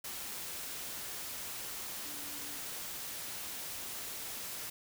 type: tone in noise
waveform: sine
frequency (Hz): 290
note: D4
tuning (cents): -22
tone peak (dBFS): -53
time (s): 2.05-2.58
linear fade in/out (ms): 5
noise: white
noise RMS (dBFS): -42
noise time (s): 0.04-4.7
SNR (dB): -14
effects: none